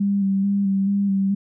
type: tone with vibrato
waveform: sine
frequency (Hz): 197.4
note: G3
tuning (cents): +12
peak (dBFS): -17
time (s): 0-1.35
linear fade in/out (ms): 10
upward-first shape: square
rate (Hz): 2.3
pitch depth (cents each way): 23
effects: none